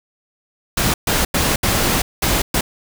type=noise bursts at uneven times; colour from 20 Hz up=pink; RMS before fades=-17 dBFS; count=6; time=0.77-0.94 / 1.07-1.25 / 1.34-1.56 / 1.63-2.02 / 2.22-2.42 / 2.54-2.61 s; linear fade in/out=5 ms; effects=none